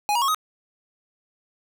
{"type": "tone with pitch steps", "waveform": "square", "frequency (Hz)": [830, 953.4, 1095.2, 1258], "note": ["G#5", "A#5", "C#6", "D#6"], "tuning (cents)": [-1, 39, -21, 19], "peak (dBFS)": -20, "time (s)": [0.09, 0.346], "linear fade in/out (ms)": 0, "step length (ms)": 64, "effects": ["9-bit"]}